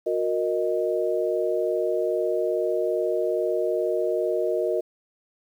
sine chord, D# minor, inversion first, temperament equal with one note detuned, 363.8 / 466.2 / 622.3 Hz, F#4 / A#4 / D#5, -29 / 0 / 0 cents, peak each -26 dBFS, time 0.06-4.81 s, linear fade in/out 10 ms, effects 9-bit

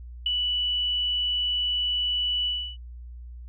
sine tone with ADSR envelope, 2960 Hz, F#7, in tune, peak -20 dBFS, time 0.26-2.77 s, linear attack 3 ms, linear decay 14 ms, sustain -3 dB, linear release 310 ms, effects added 60 Hz sine -38 dBFS peak until 3.48 s

